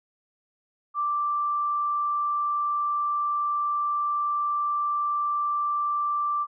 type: tone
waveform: sine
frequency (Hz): 1174.7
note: D6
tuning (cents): 0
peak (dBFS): -23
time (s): 0.94-6.47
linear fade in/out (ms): 50
effects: none